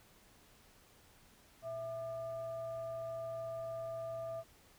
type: tone with frequency modulation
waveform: sine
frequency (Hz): 660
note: E5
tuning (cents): +2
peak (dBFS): -39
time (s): 1.62-4.44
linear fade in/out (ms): 50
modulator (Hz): 541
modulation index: 0.39
effects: pink hiss -64 dBFS RMS until 4.78 s